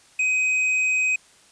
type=tone with tanh clipping; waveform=sine; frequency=2517 Hz; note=D#7; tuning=19 cents sharp; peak=-20 dBFS; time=0.19-1.16 s; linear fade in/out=5 ms; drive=7 dB; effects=white hiss -54 dBFS RMS until 1.51 s + resampled to 22050 Hz